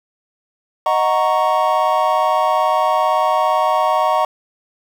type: chord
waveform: triangle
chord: D# minor seventh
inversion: none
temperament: equal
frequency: 622.3 / 740 / 932.3 / 1108.7 Hz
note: D#5 / F#5 / A#5 / C#6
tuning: 0 / 0 / 0 / 0 cents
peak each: -17 dBFS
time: 0.86-4.25 s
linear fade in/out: 2 ms
effects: 7-bit